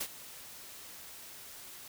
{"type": "noise with ADSR envelope", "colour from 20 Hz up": "white", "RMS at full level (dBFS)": -34, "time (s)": [0, 1.88], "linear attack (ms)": 10, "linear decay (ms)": 61, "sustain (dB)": -15, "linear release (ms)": 3, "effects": []}